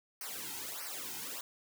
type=noise with flanger; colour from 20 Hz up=white; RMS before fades=-42 dBFS; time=0.21-1.41 s; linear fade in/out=2 ms; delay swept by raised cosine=0.27 to 1.77 ms; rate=1.6 Hz; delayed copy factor=-1; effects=none